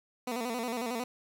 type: tone with vibrato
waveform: 15% pulse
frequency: 238.1 Hz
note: A#3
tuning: 37 cents sharp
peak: -26 dBFS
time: 0.27-1.04 s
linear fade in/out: 5 ms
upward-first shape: square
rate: 11 Hz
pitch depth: 84 cents each way
effects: none